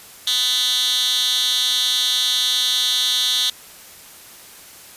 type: tone with high-pass filter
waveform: 10% pulse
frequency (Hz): 250.2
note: B3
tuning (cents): +23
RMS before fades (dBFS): -19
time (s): 0.27-3.5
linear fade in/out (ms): 2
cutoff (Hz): 3500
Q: 3.8
effects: white hiss -42 dBFS RMS until 4.96 s + resampled to 32000 Hz